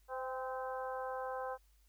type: harmonic tone with a mistuned harmonic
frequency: 258.1 Hz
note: C4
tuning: 23 cents flat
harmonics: 2 / 3 / 4 / 5 / 6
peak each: -41 / -43 / -45 / -50 / -50 dBFS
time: 0.08-1.58 s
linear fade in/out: 50 ms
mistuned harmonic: 3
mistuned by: +32 cents
effects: added 50 Hz sine -65 dBFS peak until 1.88 s + white hiss -75 dBFS RMS until 1.88 s

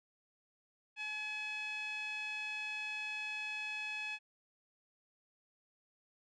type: tone with band-pass filter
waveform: sawtooth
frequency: 850 Hz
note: G#5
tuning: 40 cents sharp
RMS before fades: -41 dBFS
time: 0.96-4.19 s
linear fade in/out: 50 ms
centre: 2600 Hz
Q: 4.4
effects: resampled to 24000 Hz

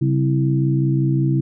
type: harmonic tone with a mistuned harmonic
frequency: 65.41 Hz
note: C2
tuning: in tune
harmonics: 2 / 3 / 4 / 5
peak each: -16 / -26 / -28 / -22 dBFS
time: 0.01-1.41 s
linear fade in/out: 10 ms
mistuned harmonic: 2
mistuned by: +81 cents
effects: none

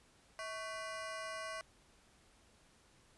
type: ring-modulated tone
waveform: 25% pulse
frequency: 880 Hz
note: A5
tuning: in tune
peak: -35 dBFS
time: 0.39-1.61 s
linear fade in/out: 0 ms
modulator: 235 Hz
effects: pink hiss -67 dBFS RMS until 3.17 s + resampled to 24000 Hz

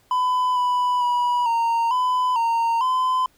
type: tone with pitch steps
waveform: triangle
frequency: 1004 / 990 / 974 / 924 / 1005 / 922 / 1021 Hz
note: B5 / B5 / B5 / A#5 / B5 / A#5 / C6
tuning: +28 / +4 / -24 / -16 / +30 / -19 / -43 cents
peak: -16 dBFS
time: 0.11-3.26 s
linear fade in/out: 2 ms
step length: 450 ms
effects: pink hiss -60 dBFS RMS until 3.37 s

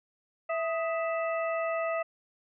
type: harmonic tone with a mistuned harmonic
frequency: 659.3 Hz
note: E5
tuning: in tune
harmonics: 1 / 2 / 3 / 4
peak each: -29 / -35 / -39 / -41 dBFS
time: 0.49-2.03 s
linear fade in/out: 10 ms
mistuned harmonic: 2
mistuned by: -84 cents
effects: none

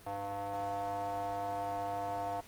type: tone with band-pass filter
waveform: square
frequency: 100.1 Hz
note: G2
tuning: 37 cents sharp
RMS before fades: -37 dBFS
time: 0.06-2.41 s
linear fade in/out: 10 ms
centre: 770 Hz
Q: 6.9
effects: pink hiss -56 dBFS RMS until 2.47 s + Opus 24 kbps

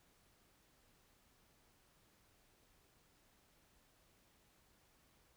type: silence
effects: pink hiss -72 dBFS RMS until 5.36 s

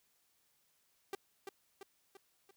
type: tone with echo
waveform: sawtooth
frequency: 392 Hz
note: G4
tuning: in tune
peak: -34 dBFS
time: 1.13-1.15 s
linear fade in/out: 2 ms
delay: 340 ms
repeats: 4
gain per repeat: -5 dB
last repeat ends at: 2.51 s
effects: white hiss -75 dBFS RMS until 2.56 s

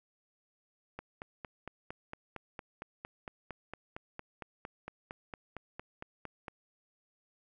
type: click train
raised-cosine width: 0.5 ms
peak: -26 dBFS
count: 25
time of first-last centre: 0.99-6.482 s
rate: 4.37 Hz
effects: none

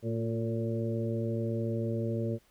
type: harmonic tone with a mistuned harmonic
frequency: 113.9 Hz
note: A#2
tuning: 40 cents flat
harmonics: 1 / 2 / 3 / 4 / 5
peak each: -32 / -35 / -37 / -38 / -39 dBFS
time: 0.02-2.39 s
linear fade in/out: 50 ms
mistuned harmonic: 3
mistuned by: +37 cents
effects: pink hiss -66 dBFS RMS until 2.5 s

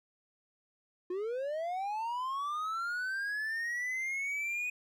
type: linear sweep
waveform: triangle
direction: up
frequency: 349.2 to 2489 Hz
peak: -31 dBFS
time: 1.1-4.7 s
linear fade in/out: 5 ms
effects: none

